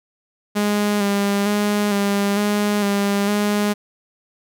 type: tone with vibrato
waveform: sawtooth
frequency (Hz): 203.9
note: G#3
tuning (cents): -32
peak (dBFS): -13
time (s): 0.55-3.74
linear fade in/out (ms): 20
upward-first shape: square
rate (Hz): 1.1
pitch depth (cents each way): 25
effects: none